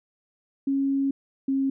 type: tone pair in turn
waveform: sine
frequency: 274.2 / 270.4 Hz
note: C#4 / C#4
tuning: -19 / -43 cents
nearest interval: unison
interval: 24 cents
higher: first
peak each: -21 dBFS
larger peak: neither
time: 0.67-1.11 / 1.48-1.7 s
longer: first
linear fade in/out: 5 ms
effects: none